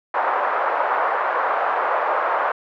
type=band-pass noise; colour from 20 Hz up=white; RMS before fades=-21 dBFS; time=0.14-2.52 s; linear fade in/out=5 ms; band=550 to 1300 Hz; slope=24 dB/octave; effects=none